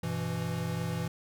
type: chord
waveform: square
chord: E minor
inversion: first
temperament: equal with one note detuned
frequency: 98 / 123.47 / 166.73 Hz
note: G2 / B2 / E3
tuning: 0 / 0 / +20 cents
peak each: -39 / -37 / -34 dBFS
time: 0.03-1.08 s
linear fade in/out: 5 ms
effects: none